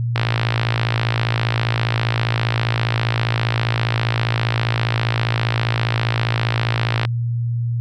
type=click train; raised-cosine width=0.3 ms; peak=-3 dBFS; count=380; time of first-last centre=0.16-7.051 s; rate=55 Hz; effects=added 118 Hz sine -18 dBFS peak until 7.8 s

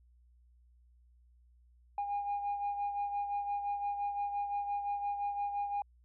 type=beating tone pair; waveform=sine; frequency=812 / 817.8 Hz; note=G#5 / G#5; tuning=-39 / -27 cents; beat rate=5.8 Hz; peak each=-32 / -40 dBFS; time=1.98-5.82 s; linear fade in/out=2 ms; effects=tanh soft clip ceiling -29 dBFS + added 60 Hz sine -61 dBFS peak until 6.04 s

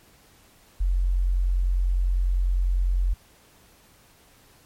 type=tone; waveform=sine; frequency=45 Hz; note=F#1; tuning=47 cents flat; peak=-19 dBFS; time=0.8-3.14 s; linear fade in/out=10 ms; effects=pink hiss -56 dBFS RMS until 4.65 s + MP3 64 kbps

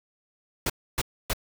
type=noise bursts; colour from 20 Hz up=pink; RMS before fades=-26 dBFS; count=3; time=0.66-1.334 s; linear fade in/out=5 ms; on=38 ms; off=280 ms; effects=none

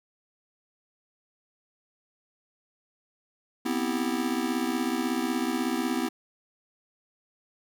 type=chord; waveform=square; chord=C major seventh; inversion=third; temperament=just; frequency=245.3 / 261.6 / 327 / 392.4 Hz; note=B3 / C4 / E4 / G4; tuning=-12 / 0 / -14 / +2 cents; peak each=-31 / -32 / -32 / -37 dBFS; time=3.65-6.09 s; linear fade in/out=10 ms; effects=none

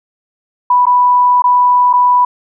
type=tone with dropouts; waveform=sine; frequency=987 Hz; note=B5; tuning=1 cent flat; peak=-6 dBFS; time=0.7-2.25 s; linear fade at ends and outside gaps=5 ms; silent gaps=0.856-0.866 / 1.421-1.44 / 1.93-1.935 s; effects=none

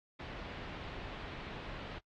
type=low-pass noise; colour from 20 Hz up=pink; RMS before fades=-45 dBFS; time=0.19-1.99 s; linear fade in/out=10 ms; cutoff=3500 Hz; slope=24 dB/octave; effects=noise-tail reverb RT60 0.1 s tail -22 dB re dry + AAC 48 kbps

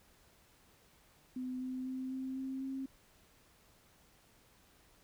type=tone with pitch steps; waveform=sine; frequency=254.5 / 257 / 259.5 / 262.1 / 264.7 / 267.3 Hz; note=C4 / C4 / C4 / C4 / C4 / C4; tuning=-48 / -31 / -14 / +3 / +20 / +37 cents; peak=-37 dBFS; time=1.36-2.86 s; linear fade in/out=5 ms; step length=250 ms; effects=pink hiss -66 dBFS RMS until 5.03 s

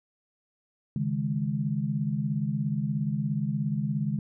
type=chord; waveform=sine; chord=C# suspended second; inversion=none; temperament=equal; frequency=138.59 / 155.56 / 207.7 Hz; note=C#3 / D#3 / G#3; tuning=0 / 0 / 0 cents; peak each=-30 dBFS; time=0.96-4.19 s; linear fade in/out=2 ms; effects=none

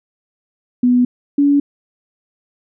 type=tone pair in turn; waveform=sine; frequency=246.9 / 284.9 Hz; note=B3 / C#4; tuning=0 / +48 cents; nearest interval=major second; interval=248 cents; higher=second; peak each=-9 dBFS; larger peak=neither; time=0.83-1.05 / 1.38-1.6 s; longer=neither; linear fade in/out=5 ms; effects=none

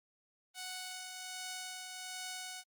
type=tone with tremolo; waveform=5% pulse; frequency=740 Hz; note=F#5; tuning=in tune; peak=-29 dBFS; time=0.54-2.64 s; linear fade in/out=50 ms; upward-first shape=triangle; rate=1.3 Hz; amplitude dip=40%; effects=Opus 24 kbps

